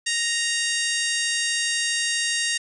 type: harmonic tone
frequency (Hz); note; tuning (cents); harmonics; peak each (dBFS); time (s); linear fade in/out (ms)
932.3; A#5; 0; 2 / 3 / 4 / 5 / 6 / 7 / 8 / 9 / 10; -27 / -29 / -30 / -31 / -32 / -32 / -33 / -34 / -34; 0.06-2.58; 10
effects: none